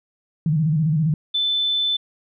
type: tone with vibrato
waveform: sine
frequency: 155.8 Hz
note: D#3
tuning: 3 cents sharp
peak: -16 dBFS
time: 0.46-1.14 s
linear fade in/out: 2 ms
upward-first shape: square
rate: 15 Hz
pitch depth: 90 cents each way
type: tone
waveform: sine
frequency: 3520 Hz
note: A7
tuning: in tune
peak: -18 dBFS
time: 1.34-1.97 s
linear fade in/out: 10 ms
effects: none